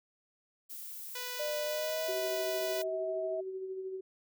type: noise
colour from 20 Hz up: violet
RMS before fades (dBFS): -44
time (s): 0.69-2.84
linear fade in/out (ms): 20
type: tone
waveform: 5% pulse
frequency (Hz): 493.9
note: B4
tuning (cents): 0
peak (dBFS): -27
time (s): 1.15-2.82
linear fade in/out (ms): 5
type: tone with pitch glide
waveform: sine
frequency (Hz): 599 to 642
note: D5 to E5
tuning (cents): +34 to -46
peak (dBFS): -33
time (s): 1.39-3.41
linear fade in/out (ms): 10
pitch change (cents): +120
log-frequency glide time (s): 1.65-2.08
type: tone with tremolo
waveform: sine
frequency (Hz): 378.6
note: F#4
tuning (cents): +40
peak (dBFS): -35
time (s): 2.08-4.01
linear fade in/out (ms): 10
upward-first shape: sine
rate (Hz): 13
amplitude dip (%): 40
effects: none